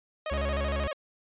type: tone with vibrato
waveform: sawtooth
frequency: 587.3 Hz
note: D5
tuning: in tune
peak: -27 dBFS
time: 0.26-0.93 s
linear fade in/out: 2 ms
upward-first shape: square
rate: 13 Hz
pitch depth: 100 cents each way
type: tone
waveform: 45% pulse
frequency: 70.5 Hz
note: C#2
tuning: 30 cents sharp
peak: -29 dBFS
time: 0.31-0.88 s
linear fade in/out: 10 ms
effects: resampled to 8000 Hz